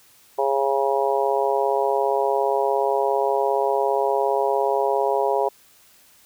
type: harmonic tone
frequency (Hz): 137.3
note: C#3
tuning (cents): -16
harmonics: 3 / 4 / 5 / 6 / 7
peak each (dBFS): -23 / -24 / -25 / -26 / -26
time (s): 0.38-5.49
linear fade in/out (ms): 10
effects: white hiss -54 dBFS RMS until 6.25 s